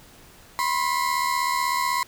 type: tone pair together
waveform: 35% pulse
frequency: 987.8 / 1063.9 Hz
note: B5 / C6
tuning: 0 / +29 cents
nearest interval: minor second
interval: 129 cents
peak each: -23 dBFS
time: 0.59-2.03 s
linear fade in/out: 0 ms
effects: pink hiss -50 dBFS RMS until 2.07 s